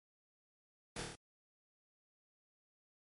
pink noise with echo, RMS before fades -43 dBFS, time 0.96-1.02 s, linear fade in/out 5 ms, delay 27 ms, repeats 5, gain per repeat -2 dB, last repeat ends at 1.155 s, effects MP3 48 kbps

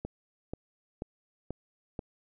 click train, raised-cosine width 2 ms, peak -22 dBFS, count 5, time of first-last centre 0.05-1.992 s, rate 2.06 Hz, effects none

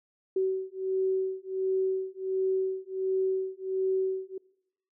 sine beating tone pair, 378.5 / 379.9 Hz, F#4 / F#4, +39 / +46 cents, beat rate 1.4 Hz, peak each -29 dBFS, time 0.36-4.38 s, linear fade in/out 5 ms, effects noise-tail reverb RT60 0.8 s tail -23 dB re dry

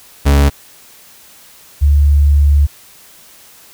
40% pulse / sine tone pair in turn, 70.6 / 72.17 Hz, C#2 / D2, +32 / -30 cents, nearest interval unison, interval 38 cents, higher second, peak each -6 dBFS, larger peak neither, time 0.25-0.5 / 1.81-2.67 s, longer second, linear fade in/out 20 ms, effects white hiss -42 dBFS RMS until 3.73 s

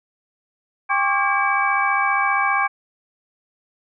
sine tone cluster, 796 / 1085 / 1160 / 1617 / 2294 Hz, G5 / C#6 / D6 / G#6 / D7, +26 / -37 / -22 / -47 / -41 cents, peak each -23 dBFS, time 0.89-2.68 s, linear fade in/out 20 ms, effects none

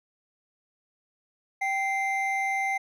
triangle tone pair together, 780 / 2084 Hz, G5 / C7, -9 / -7 cents, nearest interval octave + perfect fourth, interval 1702 cents, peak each -26 dBFS, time 1.61-2.78 s, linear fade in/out 10 ms, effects none

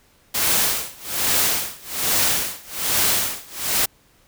white noise with tremolo, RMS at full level -18 dBFS, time 0.34-3.86 s, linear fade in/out 10 ms, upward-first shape sine, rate 1.2 Hz, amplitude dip 95%, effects pink hiss -57 dBFS RMS until 4.27 s

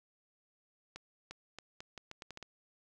accelerating click train, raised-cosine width 0.2 ms, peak -28 dBFS, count 10, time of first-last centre 0.96-2.427 s, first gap 350 ms, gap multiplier 0.79, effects none

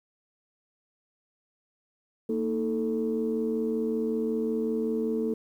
sine tone cluster, 229.9 / 315.2 / 440 Hz, A#3 / D#4 / A4, -24 / +23 / 0 cents, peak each -28 / -33 / -28 dBFS, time 2.29-5.34 s, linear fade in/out 5 ms, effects tanh soft clip ceiling -18 dBFS + 10-bit

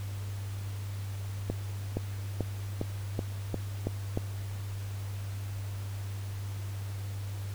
accelerating click train, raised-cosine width 2 ms, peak -17 dBFS, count 8, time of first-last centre 1.5-4.174 s, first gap 470 ms, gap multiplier 0.93, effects added 99 Hz sine -34 dBFS peak until 7.54 s + pink hiss -49 dBFS RMS until 7.54 s

